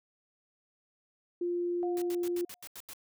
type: tone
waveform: sine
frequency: 349.8 Hz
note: F4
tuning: 3 cents sharp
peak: -29 dBFS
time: 1.41-2.45 s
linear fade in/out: 5 ms
type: tone with exponential decay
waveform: sine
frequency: 715 Hz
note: F5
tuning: 41 cents sharp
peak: -36 dBFS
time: 1.83-2.66 s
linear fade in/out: 0 ms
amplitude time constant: 180 ms
type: noise bursts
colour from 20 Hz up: white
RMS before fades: -45 dBFS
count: 8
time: 1.97-2.934 s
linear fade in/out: 0 ms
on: 47 ms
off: 84 ms
effects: none